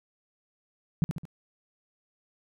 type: tone with echo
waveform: sine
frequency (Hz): 160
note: D#3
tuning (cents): +49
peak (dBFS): -19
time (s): 1.02-1.04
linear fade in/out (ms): 0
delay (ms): 71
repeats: 3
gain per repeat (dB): -6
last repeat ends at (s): 1.253
effects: none